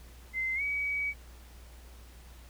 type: tone with pitch glide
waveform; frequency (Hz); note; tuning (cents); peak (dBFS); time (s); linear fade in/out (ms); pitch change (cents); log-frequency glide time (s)
sine; 2070 to 2270; C7 to C#7; -19 to +41; -29; 0.33-1.14; 50; +160; 0.55-0.62
effects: added 60 Hz sine -49 dBFS peak until 2.49 s + pink hiss -57 dBFS RMS until 2.49 s